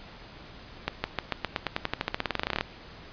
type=accelerating click train; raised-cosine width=0.3 ms; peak=-10 dBFS; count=25; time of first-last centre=0.88-2.61 s; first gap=160 ms; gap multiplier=0.92; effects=pink hiss -47 dBFS RMS until 3.12 s + resampled to 11025 Hz